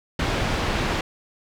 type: low-pass noise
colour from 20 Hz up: pink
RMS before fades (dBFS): -24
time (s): 0.19-1.01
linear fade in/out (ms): 5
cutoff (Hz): 3700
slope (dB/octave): 12
effects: none